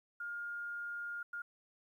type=tone bursts at uneven times; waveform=sine; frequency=1415 Hz; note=F6; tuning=22 cents sharp; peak=-39 dBFS; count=2; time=0.2-1.23 / 1.33-1.42 s; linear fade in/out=5 ms; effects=12-bit